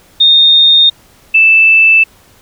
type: tone pair in turn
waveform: sine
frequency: 3672 / 2641 Hz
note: A#7 / E7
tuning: -27 / +3 cents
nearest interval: tritone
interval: 570 cents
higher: first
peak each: -3 dBFS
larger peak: neither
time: 0.2-0.9 / 1.34-2.04 s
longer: neither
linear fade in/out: 10 ms
effects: pink hiss -45 dBFS RMS until 2.41 s